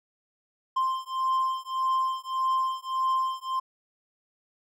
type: beating tone pair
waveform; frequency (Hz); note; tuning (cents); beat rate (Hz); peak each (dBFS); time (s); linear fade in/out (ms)
triangle; 1046.5 / 1048.2; C6 / C6; 0 / +3; 1.7; -26; 0.76-3.6; 10
effects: none